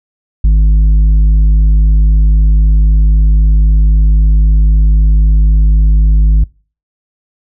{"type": "tone with tanh clipping", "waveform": "sine", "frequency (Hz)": 51.91, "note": "G#1", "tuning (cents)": 0, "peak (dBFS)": -5, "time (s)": [0.44, 6.44], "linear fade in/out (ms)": 5, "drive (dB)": 6, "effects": ["noise-tail reverb RT60 0.4 s tail -26 dB re dry"]}